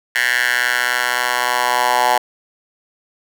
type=tone with high-pass filter sweep; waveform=10% pulse; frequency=123.47 Hz; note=B2; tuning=in tune; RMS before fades=-17 dBFS; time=0.15-2.18 s; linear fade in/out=5 ms; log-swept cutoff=1800 to 860 Hz; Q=3.7; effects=none